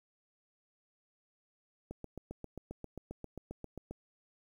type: click train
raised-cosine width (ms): 2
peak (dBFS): -29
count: 16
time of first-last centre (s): 1.91-3.91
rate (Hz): 7.5
effects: 10-bit